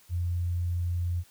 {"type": "tone", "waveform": "sine", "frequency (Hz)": 87.31, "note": "F2", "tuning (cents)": 0, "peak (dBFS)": -26, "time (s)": [0.09, 1.24], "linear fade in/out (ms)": 50, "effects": ["white hiss -59 dBFS RMS until 1.3 s"]}